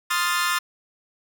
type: chord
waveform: sawtooth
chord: F dominant seventh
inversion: second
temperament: equal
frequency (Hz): 1046.5 / 1244.5 / 1396.9 / 1760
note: C6 / Eb6 / F6 / A6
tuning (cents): 0 / 0 / 0 / 0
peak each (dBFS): -23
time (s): 0.1-0.59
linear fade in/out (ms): 10
effects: none